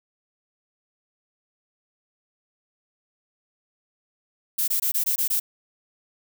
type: noise bursts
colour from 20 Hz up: violet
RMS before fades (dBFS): -23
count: 7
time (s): 4.58-5.4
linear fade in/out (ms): 10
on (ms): 100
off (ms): 20
effects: none